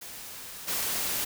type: noise with level steps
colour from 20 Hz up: white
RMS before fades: -42 / -30 dBFS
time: 0.01-1.25 s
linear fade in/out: 10 ms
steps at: 0.67 s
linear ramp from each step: 20 ms
effects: none